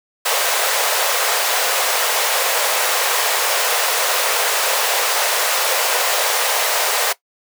pink high-pass noise, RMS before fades -18 dBFS, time 0.25-7.13 s, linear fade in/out 10 ms, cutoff 470 Hz, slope 48 dB/octave, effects noise-tail reverb RT60 0.1 s tail -18 dB re dry

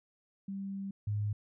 sine tone pair in turn, 196 / 104.19 Hz, G3 / G#2, 0 / +6 cents, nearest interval major seventh, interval 1094 cents, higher first, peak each -36 / -30 dBFS, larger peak second, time 0.48-0.91 / 1.07-1.33 s, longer first, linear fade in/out 5 ms, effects none

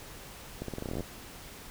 accelerating click train, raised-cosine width 2 ms, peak -22 dBFS, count 14, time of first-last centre 0.62-1.007 s, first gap 63 ms, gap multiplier 0.86, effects pink hiss -47 dBFS RMS until 1.7 s

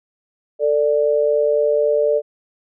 sine tone pair together, 445.1 / 589 Hz, A4 / D5, +20 / +5 cents, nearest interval perfect fourth, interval 485 cents, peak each -17 / -16 dBFS, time 0.59-2.22 s, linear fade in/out 50 ms, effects none

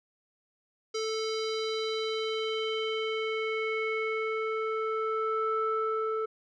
square tone with low-pass filter sweep, 440 Hz, A4, in tune, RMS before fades -31 dBFS, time 0.94-6.26 s, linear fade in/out 10 ms, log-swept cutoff 5300 to 1100 Hz, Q 3.8, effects none

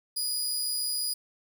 20% pulse tone, 4917 Hz, D#8, 21 cents flat, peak -22 dBFS, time 0.16-1.14 s, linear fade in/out 10 ms, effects none

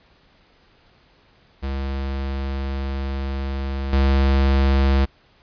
square tone with level steps, 67.9 Hz, C#2, 35 cents flat, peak -24 / -15 dBFS, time 1.62-5.06 s, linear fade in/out 20 ms, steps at 3.93 s, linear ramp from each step 2 ms, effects pink hiss -56 dBFS RMS until 5.42 s + resampled to 11025 Hz

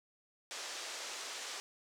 white band-pass noise, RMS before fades -44 dBFS, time 0.51-1.6 s, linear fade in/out 0 ms, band 360 to 7100 Hz, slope 24 dB/octave, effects none

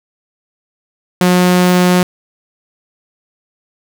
sawtooth tone, 180.2 Hz, F#3, 45 cents flat, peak -4 dBFS, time 1.21-2.03 s, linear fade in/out 2 ms, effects none

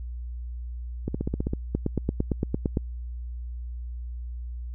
two click trains, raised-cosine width 3 ms, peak -11 / -14 dBFS, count 10 / 8, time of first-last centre 1.75-2.772 / 1.08-1.535 s, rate 8.81 / 15.4 Hz, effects added 60 Hz sine -32 dBFS peak until 4.74 s

